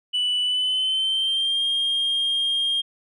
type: tone with pitch glide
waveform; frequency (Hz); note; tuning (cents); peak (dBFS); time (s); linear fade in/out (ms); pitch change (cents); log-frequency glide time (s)
sine; 2970 to 3220; F#7 to G7; +6 to +46; -18; 0.13-2.82; 20; +140; 0.43-1.64
effects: tanh soft clip ceiling -18 dBFS